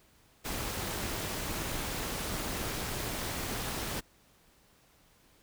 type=noise with amplitude modulation; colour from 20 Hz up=pink; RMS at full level=-33 dBFS; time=0.44-4.01 s; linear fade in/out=20 ms; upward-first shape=sine; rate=291 Hz; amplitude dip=60%; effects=pink hiss -64 dBFS RMS until 5.42 s